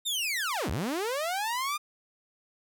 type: linear two-way sweep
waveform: sawtooth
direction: down then up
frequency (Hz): 3729 to 55 to 1227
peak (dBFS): -25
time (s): 0.05-1.78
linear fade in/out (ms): 20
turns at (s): 0.7
effects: none